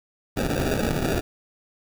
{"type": "noise with sample-and-hold", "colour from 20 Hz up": "white", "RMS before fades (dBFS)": -24, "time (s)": [0.36, 1.21], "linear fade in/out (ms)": 20, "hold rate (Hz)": 1050, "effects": []}